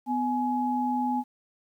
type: tone pair together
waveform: sine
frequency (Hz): 250 / 841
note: B3 / G#5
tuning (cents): +21 / +22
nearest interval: octave + major sixth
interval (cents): 2101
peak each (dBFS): -27 / -27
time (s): 0.06-1.24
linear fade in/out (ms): 50
effects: 10-bit